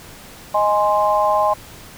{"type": "chord", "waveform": "sine", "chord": "Ab major", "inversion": "second", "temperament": "equal", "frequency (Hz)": [622.3, 830.6, 1046.5], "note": ["Eb5", "Ab5", "C6"], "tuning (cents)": [0, 0, 0], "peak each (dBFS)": -18, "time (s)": [0.54, 1.54], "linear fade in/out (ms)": 10, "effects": ["pink hiss -40 dBFS RMS until 1.97 s"]}